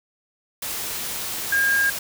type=tone in noise; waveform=sine; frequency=1618 Hz; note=G#6; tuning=46 cents flat; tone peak=-17 dBFS; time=1.52-1.9 s; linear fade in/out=5 ms; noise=white; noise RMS=-29 dBFS; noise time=0.62-1.99 s; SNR=+9 dB; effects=none